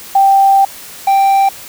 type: tone pair in turn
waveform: sine / triangle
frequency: 784 / 784 Hz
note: G5 / G5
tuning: 0 / 0 cents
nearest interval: unison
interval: 0 cents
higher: neither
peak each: -5 dBFS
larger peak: neither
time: 0.15-0.65 / 1.07-1.49 s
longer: first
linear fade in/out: 5 ms
effects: white hiss -32 dBFS RMS until 1.68 s

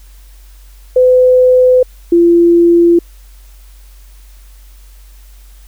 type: tone pair in turn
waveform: sine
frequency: 506 / 342.1 Hz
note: B4 / F4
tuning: +42 / -36 cents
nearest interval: perfect fifth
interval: 678 cents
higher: first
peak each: -4 dBFS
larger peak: neither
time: 0.96-1.83 / 2.12-2.99 s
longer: neither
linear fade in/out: 5 ms
effects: added 47 Hz sine -35 dBFS peak until 5.67 s + white hiss -48 dBFS RMS until 5.67 s

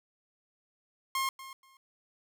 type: tone with echo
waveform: sawtooth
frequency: 1069 Hz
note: C6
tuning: 37 cents sharp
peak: -25 dBFS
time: 1.15-1.29 s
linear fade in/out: 2 ms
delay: 240 ms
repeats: 2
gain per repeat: -15 dB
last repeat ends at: 1.77 s
effects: none

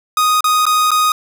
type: tone with dropouts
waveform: 45% pulse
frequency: 1244.5 Hz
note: D#6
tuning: in tune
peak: -11 dBFS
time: 0.17-1.12 s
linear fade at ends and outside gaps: 2 ms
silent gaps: 0.407-0.442 / 0.655-0.665 / 0.907-0.915 s
effects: none

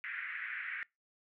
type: band-pass noise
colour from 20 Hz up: white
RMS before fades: -41 dBFS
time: 0.04-0.83 s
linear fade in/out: 0 ms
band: 1500 to 2200 Hz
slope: 48 dB/octave
effects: noise-tail reverb RT60 0.2 s tail -23 dB re dry

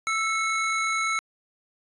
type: tone pair together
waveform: square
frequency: 1322 / 2187 Hz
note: E6 / C#7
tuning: +5 / -24 cents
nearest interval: major sixth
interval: 871 cents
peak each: -27 dBFS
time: 0.07-1.19 s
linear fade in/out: 0 ms
effects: resampled to 22050 Hz

